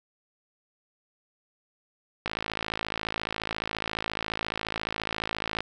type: click train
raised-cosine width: 0.3 ms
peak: -13 dBFS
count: 183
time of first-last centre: 2.26-5.606 s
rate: 54.4 Hz
effects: none